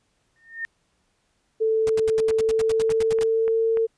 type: tone with exponential growth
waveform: sine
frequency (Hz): 1825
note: A#6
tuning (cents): -37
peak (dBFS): -24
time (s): 0.36-0.65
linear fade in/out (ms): 0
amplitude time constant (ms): 63
type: tone with pitch glide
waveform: sine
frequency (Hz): 442.1 to 450.1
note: A4 to A4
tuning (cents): +8 to +39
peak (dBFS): -18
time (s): 1.6-3.87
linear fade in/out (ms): 20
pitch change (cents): +31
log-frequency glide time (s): 2.1-3.66
type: noise bursts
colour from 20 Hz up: pink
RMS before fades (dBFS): -33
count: 14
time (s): 1.87-3.233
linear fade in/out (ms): 0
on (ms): 24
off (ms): 79
type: click train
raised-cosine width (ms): 0.5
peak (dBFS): -21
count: 6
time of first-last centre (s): 2.31-3.772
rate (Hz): 3.42
effects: pink hiss -69 dBFS RMS until 3.97 s + resampled to 22050 Hz